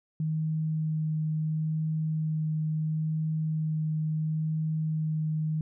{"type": "tone with vibrato", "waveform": "sine", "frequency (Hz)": 156.5, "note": "D#3", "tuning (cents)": 10, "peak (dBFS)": -26, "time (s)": [0.2, 5.61], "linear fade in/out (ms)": 2, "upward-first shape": "sine", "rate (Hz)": 0.73, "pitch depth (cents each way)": 9, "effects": []}